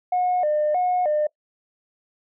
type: tone with vibrato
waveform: sine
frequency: 661 Hz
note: E5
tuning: 5 cents sharp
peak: -17 dBFS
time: 0.12-1.27 s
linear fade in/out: 5 ms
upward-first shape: square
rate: 1.6 Hz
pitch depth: 160 cents each way
effects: noise-tail reverb RT60 0.1 s tail -24 dB re dry + tanh soft clip ceiling -15 dBFS